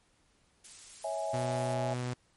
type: noise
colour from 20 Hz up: blue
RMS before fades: -47 dBFS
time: 0.64-1.74 s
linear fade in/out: 5 ms
type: chord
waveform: sine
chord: C# minor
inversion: none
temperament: equal with one note detuned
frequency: 554.4 / 652.4 / 830.6 Hz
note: C#5 / E5 / G#5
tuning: 0 / -18 / 0 cents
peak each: -39 / -34 / -37 dBFS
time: 1.04-1.94 s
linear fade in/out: 5 ms
type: tone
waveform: sawtooth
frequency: 124.2 Hz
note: B2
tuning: 10 cents sharp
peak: -29 dBFS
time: 1.33-2.14 s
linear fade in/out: 10 ms
effects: pink hiss -69 dBFS RMS until 2.36 s + MP3 48 kbps